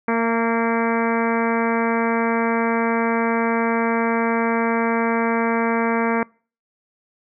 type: harmonic tone with a mistuned harmonic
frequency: 230 Hz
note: A#3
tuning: 23 cents flat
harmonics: 1 / 2 / 3 / 4 / 5 / 6 / 7 / 8 / 9 / 10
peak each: -21 / -23 / -28 / -26 / -28 / -31 / -30 / -35 / -32 / -33 dBFS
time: 0.08-6.23 s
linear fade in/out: 2 ms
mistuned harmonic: 3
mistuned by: -18 cents
effects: noise-tail reverb RT60 0.4 s tail -26 dB re dry